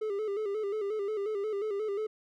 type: tone with vibrato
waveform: triangle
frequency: 415.3 Hz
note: G#4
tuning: in tune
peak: -28 dBFS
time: 0.01-2.07 s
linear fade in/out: 10 ms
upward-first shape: square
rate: 5.6 Hz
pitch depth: 71 cents each way
effects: none